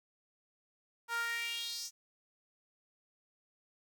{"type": "tone with high-pass filter sweep", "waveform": "sawtooth", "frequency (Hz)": 466.2, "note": "A#4", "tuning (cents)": 0, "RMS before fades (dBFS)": -38, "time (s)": [1.08, 1.91], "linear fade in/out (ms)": 50, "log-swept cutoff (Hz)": [1100, 6200], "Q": 4.2, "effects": ["11-bit"]}